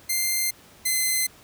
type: tone pair in turn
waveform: 5% pulse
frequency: 2093 / 2055 Hz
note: C7 / C7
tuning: 0 / -32 cents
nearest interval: unison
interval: 32 cents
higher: first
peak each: -12 / -11 dBFS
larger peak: second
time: 0.09-0.51 / 0.85-1.27 s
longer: neither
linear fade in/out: 10 ms
effects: pink hiss -51 dBFS RMS until 1.43 s + high-pass 60 Hz 12 dB/octave